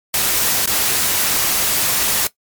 white noise with dropouts, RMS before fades -17 dBFS, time 0.14-2.27 s, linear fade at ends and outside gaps 1 ms, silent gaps 0.659-0.674 s, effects noise-tail reverb RT60 0.1 s tail -17 dB re dry + MP3 96 kbps

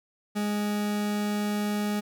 40% pulse tone, 207.7 Hz, G#3, in tune, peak -25 dBFS, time 0.35-2.01 s, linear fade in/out 20 ms, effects none

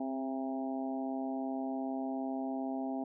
harmonic tone with a mistuned harmonic, 133.7 Hz, C3, 38 cents sharp, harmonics 2 / 3 / 4 / 5 / 6 / 7, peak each -35 / -47 / -50 / -41 / -43 / -54 dBFS, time 0-3.04 s, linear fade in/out 5 ms, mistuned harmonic 2, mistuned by -17 cents, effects none

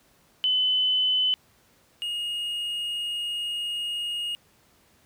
sine / triangle tone pair in turn, 3020 / 2863 Hz, F#7 / F7, +35 / +42 cents, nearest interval minor second, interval 93 cents, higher first, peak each -20 / -26 dBFS, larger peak first, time 0.44-1.34 / 2.02-4.35 s, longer second, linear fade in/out 0 ms, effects pink hiss -61 dBFS RMS until 5.05 s + high-pass 60 Hz 12 dB/octave

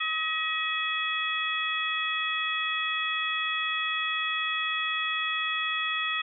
harmonic tone with a mistuned harmonic, 636 Hz, D#5, 38 cents sharp, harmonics 2 / 3 / 4 / 5, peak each -32 / -32 / -32 / -32 dBFS, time 0-6.22 s, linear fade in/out 10 ms, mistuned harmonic 5, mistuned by +92 cents, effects none

